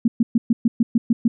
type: tone bursts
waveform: sine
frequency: 231.8 Hz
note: A#3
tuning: 10 cents flat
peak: -12 dBFS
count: 9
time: 0.05-1.28 s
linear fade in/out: 5 ms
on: 30 ms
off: 120 ms
effects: none